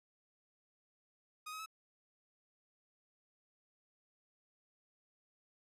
sawtooth tone with pitch steps, 1244.5 / 1270.6 / 1297.3 Hz, D#6 / D#6 / E6, 0 / +36 / -28 cents, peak -40 dBFS, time 1.46-1.661 s, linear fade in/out 10 ms, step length 67 ms, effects resampled to 32000 Hz

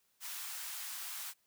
white high-pass noise, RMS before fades -43 dBFS, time 0.2-1.34 s, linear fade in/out 50 ms, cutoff 840 Hz, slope 24 dB/octave, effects white hiss -75 dBFS RMS until 1.46 s

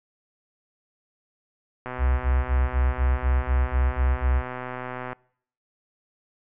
click train, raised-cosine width 0.5 ms, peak -17 dBFS, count 413, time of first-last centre 1.86-5.13 s, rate 126 Hz
sine tone bursts, 65.9 Hz, C2, 13 cents sharp, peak -18 dBFS, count 10, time 1.98-4.423 s, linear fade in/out 50 ms, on 220 ms, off 27 ms
effects noise-tail reverb RT60 0.6 s tail -24 dB re dry + low-pass 2000 Hz 12 dB/octave

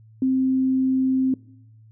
sine tone, 261.6 Hz, C4, in tune, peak -17 dBFS, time 0.22-1.34 s, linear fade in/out 2 ms, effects noise-tail reverb RT60 0.8 s tail -22 dB re dry + added 110 Hz sine -47 dBFS peak until 1.91 s

